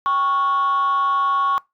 sine tone with frequency modulation, 1108 Hz, C#6, 1 cent flat, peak -14 dBFS, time 0.06-1.58 s, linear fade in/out 0 ms, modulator 317 Hz, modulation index 0.37, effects noise-tail reverb RT60 0.2 s tail -24 dB re dry + tanh soft clip ceiling -14 dBFS

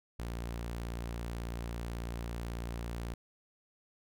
sawtooth tone, 58.2 Hz, A#1, 2 cents flat, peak -33 dBFS, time 0.19-3.14 s, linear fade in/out 5 ms, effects none

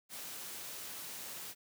white noise, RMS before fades -45 dBFS, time 0.09-1.55 s, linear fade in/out 50 ms, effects high-pass 100 Hz 12 dB/octave

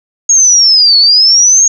sine linear two-way sweep, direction down then up, 6620 to 4354 to 6620 Hz, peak -3 dBFS, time 0.29-1.68 s, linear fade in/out 5 ms, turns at 0.98 s, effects none

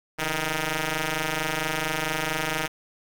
5% pulse ring-modulated tone, 155.4 Hz, D#3, 2 cents flat, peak -11 dBFS, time 0.18-2.68 s, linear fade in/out 20 ms, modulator 1100 Hz, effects none

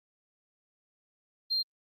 sine tone, 4186 Hz, C8, in tune, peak -25 dBFS, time 1.5-1.63 s, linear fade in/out 20 ms, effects tanh soft clip ceiling -23 dBFS + Opus 24 kbps

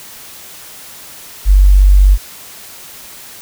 sine tone, 47.97 Hz, G1, 37 cents flat, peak -3 dBFS, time 1.45-2.18 s, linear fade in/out 50 ms, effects white hiss -34 dBFS RMS until 3.41 s

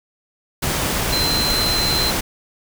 sine tone in noise, 4088 Hz, C8, 41 cents flat, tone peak -19 dBFS, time 1.12-2.11 s, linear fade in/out 10 ms, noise pink, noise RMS -21 dBFS, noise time 0.62-2.21 s, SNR -1 dB, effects none

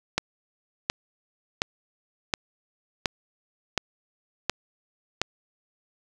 click train, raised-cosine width 0.2 ms, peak -5 dBFS, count 8, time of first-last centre 0.18-5.216 s, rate 1.39 Hz, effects none

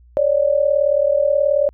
sine tone pair together, 554.4 / 593 Hz, C#5 / D5, 0 / +17 cents, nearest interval minor second, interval 117 cents, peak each -16 dBFS, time 0.17-1.69 s, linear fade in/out 0 ms, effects added 60 Hz sine -45 dBFS peak until 1.73 s

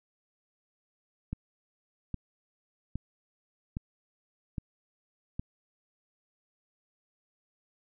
click train, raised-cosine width 5 ms, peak -21 dBFS, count 6, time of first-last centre 1.33-5.395 s, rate 1.23 Hz, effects none

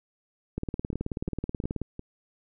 two click trains, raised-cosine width 3 ms, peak -23 / -17 dBFS, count 4 / 24, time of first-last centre 0.93-1.994 / 0.58-1.817 s, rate 2.82 / 18.6 Hz, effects none

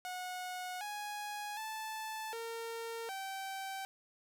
sawtooth tone with pitch steps, 730 / 831 / 875 / 458.9 / 774 Hz, F#5 / G#5 / A5 / A#4 / G5, -24 / +1 / -10 / -27 / -22 cents, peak -36 dBFS, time 0.05-3.85 s, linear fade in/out 0 ms, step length 760 ms, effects none

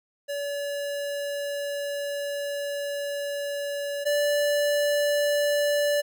square tone pair in turn, 571 / 582.7 Hz, D5 / D5, -49 / -14 cents, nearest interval unison, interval 35 cents, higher second, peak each -29 / -22 dBFS, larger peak second, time 0.28-4.05 / 4.05-6.02 s, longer first, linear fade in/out 20 ms, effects none

